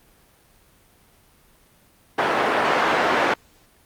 pink band-pass noise, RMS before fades -20 dBFS, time 2.18-3.34 s, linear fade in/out 5 ms, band 470 to 1800 Hz, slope 12 dB/octave, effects pink hiss -56 dBFS RMS until 3.85 s + Opus 32 kbps

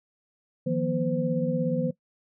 sine tone cluster, 159.5 / 176.3 / 240.6 / 513 Hz, D#3 / F3 / B3 / C5, +43 / +17 / -45 / -34 cents, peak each -29 dBFS, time 0.66-1.91 s, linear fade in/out 10 ms, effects noise-tail reverb RT60 0.1 s tail -19 dB re dry

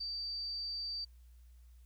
sine tone, 4639 Hz, D8, 22 cents flat, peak -37 dBFS, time 0-1.05 s, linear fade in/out 10 ms, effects added 60 Hz sine -55 dBFS peak until 1.85 s + white hiss -75 dBFS RMS until 1.85 s

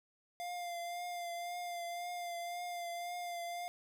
square tone with vibrato, 698.5 Hz, F5, in tune, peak -40 dBFS, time 0.4-3.68 s, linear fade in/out 0 ms, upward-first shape triangle, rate 1.9 Hz, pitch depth 31 cents each way, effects none

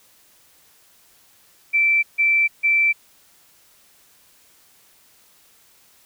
sine tone bursts, 2334 Hz, D7, 11 cents flat, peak -14 dBFS, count 3, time 1.73-2.93 s, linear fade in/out 20 ms, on 300 ms, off 150 ms, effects white hiss -55 dBFS RMS until 6.05 s

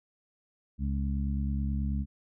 harmonic tone, 69.3 Hz, C#2, in tune, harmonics 1 / 2 / 3 / 4, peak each -29 / -36 / -34 / -44 dBFS, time 0.78-2.06 s, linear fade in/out 50 ms, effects none

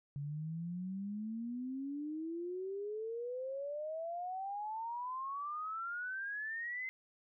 sine exponential sweep, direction up, 140 to 2076 Hz, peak -38 dBFS, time 0.16-6.89 s, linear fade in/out 0 ms, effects none

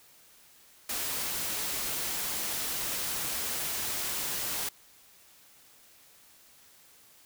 white noise, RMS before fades -33 dBFS, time 0.89-4.69 s, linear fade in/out 5 ms, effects white hiss -58 dBFS RMS until 7.25 s

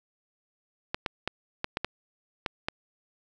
clicks, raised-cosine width 0.3 ms, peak -12 dBFS, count 8, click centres 0.945 / 1.062 / 1.276 / 1.644 / 1.771 / 1.846 / 2.462 / 2.685 s, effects none

